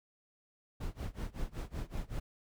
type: noise with tremolo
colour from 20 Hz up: brown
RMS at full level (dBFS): -36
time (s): 0.8-2.2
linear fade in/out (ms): 10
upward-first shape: sine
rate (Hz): 5.3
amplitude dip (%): 95
effects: none